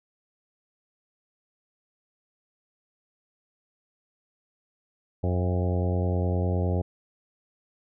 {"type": "harmonic tone with a mistuned harmonic", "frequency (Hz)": 89.8, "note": "F2", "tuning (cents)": 49, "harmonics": [1, 2, 3, 4, 5, 6, 7, 8, 9], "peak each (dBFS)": [-24, -31, -36, -35, -35, -36, -38, -43, -42], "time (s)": [5.23, 6.82], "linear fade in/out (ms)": 10, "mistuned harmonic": 7, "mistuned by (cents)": 41, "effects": []}